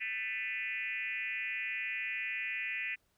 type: tone with frequency modulation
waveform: sine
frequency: 2217 Hz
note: C#7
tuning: in tune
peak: -34 dBFS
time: 0-2.96 s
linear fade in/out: 20 ms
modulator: 225 Hz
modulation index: 1.9
effects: pink hiss -75 dBFS RMS until 3.17 s